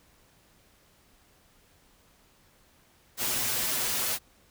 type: noise with comb filter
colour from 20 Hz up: white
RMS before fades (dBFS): -29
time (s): 3.17-4.19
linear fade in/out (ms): 50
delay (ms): 8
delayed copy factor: +0.75
effects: pink hiss -62 dBFS RMS until 4.5 s